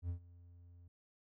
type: tone with ADSR envelope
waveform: triangle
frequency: 87 Hz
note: F2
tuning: 6 cents flat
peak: -33 dBFS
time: 0.02-0.88 s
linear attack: 70 ms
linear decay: 100 ms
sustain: -21 dB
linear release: 5 ms
effects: none